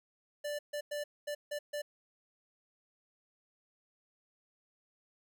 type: tone bursts at uneven times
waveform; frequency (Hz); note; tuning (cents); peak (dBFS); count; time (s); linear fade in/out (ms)
square; 587.3; D5; 0; -36; 6; 0.44-0.59 / 0.73-0.81 / 0.91-1.04 / 1.27-1.35 / 1.51-1.59 / 1.73-1.82; 10
effects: none